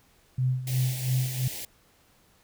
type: tone with tremolo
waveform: sine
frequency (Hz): 128.2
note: C3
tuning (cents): -35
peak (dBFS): -21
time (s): 0.38-1.48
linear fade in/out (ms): 5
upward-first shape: sine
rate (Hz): 2.9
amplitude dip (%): 75
type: band-stop noise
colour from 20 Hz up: white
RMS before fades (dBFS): -37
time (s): 0.67-1.65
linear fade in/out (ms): 2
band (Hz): 840 to 1800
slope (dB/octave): 48
effects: pink hiss -62 dBFS RMS until 2.43 s